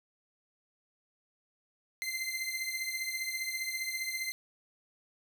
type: beating tone pair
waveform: sawtooth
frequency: 2070 / 2085 Hz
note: C7 / C7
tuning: -19 / -7 cents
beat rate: 15 Hz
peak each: -33 / -34 dBFS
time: 2.02-4.32 s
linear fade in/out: 0 ms
effects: none